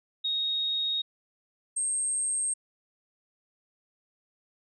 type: tone pair in turn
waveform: sine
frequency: 3746 / 8446 Hz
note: A#7 / C9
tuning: +8 / +15 cents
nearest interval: octave + major second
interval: 1407 cents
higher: second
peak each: -26 dBFS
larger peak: neither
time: 0.24-1.02 / 1.76-2.54 s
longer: neither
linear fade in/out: 10 ms
effects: none